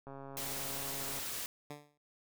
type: click train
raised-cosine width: 1 ms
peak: -34 dBFS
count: 154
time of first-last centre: 0.07-1.187 s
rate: 137 Hz
type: noise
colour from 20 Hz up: white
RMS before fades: -40 dBFS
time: 0.37-1.46 s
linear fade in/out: 0 ms
type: tone with exponential decay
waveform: 10% pulse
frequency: 146.83 Hz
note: D3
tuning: in tune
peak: -33 dBFS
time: 1.7-1.98 s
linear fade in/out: 5 ms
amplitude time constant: 60 ms
effects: none